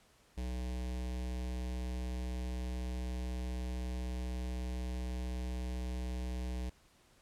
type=tone with notch filter; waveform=square; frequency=62 Hz; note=B1; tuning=7 cents sharp; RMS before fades=-38 dBFS; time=0.37-6.7 s; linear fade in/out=10 ms; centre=1300 Hz; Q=1.5; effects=pink hiss -66 dBFS RMS until 7.21 s + low-pass 11000 Hz 12 dB/octave